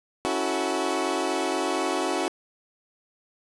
20% pulse chord, F# minor seventh, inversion second, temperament equal with one note detuned, 277.2 / 326 / 370 / 440 Hz, C#4 / E4 / F#4 / A4, 0 / -19 / 0 / 0 cents, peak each -26 / -25 / -23 / -28 dBFS, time 0.25-2.28 s, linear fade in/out 0 ms, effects resampled to 24000 Hz + 9-bit

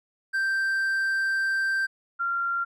triangle / sine tone pair in turn, 1568 / 1382.1 Hz, G6 / F6, 0 / -18 cents, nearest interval major second, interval 218 cents, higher first, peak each -21 / -24 dBFS, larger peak first, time 0.33-1.87 / 2.19-2.65 s, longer first, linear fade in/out 20 ms, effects none

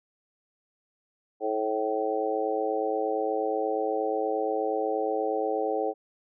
harmonic tone with a mistuned harmonic, 108.4 Hz, A2, 25 cents flat, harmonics 3 / 4 / 5 / 6 / 7, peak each -34 / -29 / -31 / -37 / -31 dBFS, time 1.4-5.94 s, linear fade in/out 50 ms, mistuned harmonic 7, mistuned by +21 cents, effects none

